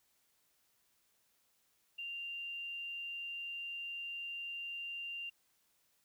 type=tone; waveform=sine; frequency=2784 Hz; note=F7; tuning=6 cents flat; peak=-40 dBFS; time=1.98-5.3 s; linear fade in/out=10 ms; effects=white hiss -75 dBFS RMS until 6.04 s